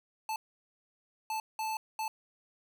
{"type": "tone bursts at uneven times", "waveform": "square", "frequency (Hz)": 876, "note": "A5", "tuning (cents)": -8, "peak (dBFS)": -33, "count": 4, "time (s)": [[0.29, 0.36], [1.3, 1.4], [1.59, 1.77], [1.99, 2.08]], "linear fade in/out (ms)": 2, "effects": ["11-bit"]}